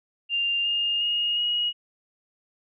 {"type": "tone with pitch steps", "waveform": "sine", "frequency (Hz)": [2794, 2826, 2859, 2893], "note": ["F7", "F7", "F7", "F#7"], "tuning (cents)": [0, 20, 40, -40], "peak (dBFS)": -22, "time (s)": [0.29, 1.73], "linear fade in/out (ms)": 50, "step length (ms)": 360, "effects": []}